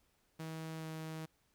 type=tone with pitch glide; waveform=sawtooth; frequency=160.2 to 159 Hz; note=E3 to D#3; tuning=-49 to +38 cents; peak=-38 dBFS; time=0.39-1.26 s; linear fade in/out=10 ms; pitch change=-13 cents; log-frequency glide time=0.79-0.85 s; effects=pink hiss -75 dBFS RMS until 1.54 s